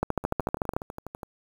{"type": "two click trains", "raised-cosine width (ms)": 1, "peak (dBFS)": [-22, -10], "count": [13, 11], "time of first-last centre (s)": [[0.24, 1.232], [0.03, 0.765]], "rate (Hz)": [12.1, 13.6], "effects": ["7-bit"]}